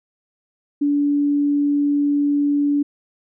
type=tone; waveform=sine; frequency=288.2 Hz; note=D4; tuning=33 cents flat; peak=-15 dBFS; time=0.81-2.83 s; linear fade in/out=10 ms; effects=none